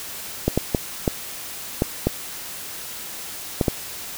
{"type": "clicks", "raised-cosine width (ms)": 2, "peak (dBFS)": -4, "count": 8, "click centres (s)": [0.48, 0.576, 0.748, 1.078, 1.821, 2.07, 3.612, 3.682], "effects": ["white hiss -34 dBFS RMS until 4.17 s"]}